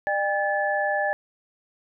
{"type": "tone cluster", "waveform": "sine", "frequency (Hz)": [601, 800, 1729], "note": ["D5", "G5", "A6"], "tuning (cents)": [40, 35, -31], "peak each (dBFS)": -26, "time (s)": [0.07, 1.13], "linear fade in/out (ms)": 0, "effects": []}